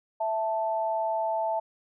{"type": "tone pair together", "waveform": "sine", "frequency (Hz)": [659, 880], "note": ["E5", "A5"], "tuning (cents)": [-1, 0], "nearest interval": "perfect fourth", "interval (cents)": 501, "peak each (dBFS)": -28, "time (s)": [0.2, 1.6], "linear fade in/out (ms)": 10, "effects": []}